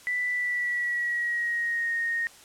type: tone with pitch glide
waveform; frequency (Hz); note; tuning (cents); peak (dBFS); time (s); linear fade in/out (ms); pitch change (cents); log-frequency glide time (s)
sine; 1979 to 1857.2; B6 to A#6; +3 to -7; -25; 0.07-2.27; 0; -110; 0.3-1.93
effects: white hiss -51 dBFS RMS until 2.44 s + low-pass 10000 Hz 12 dB/octave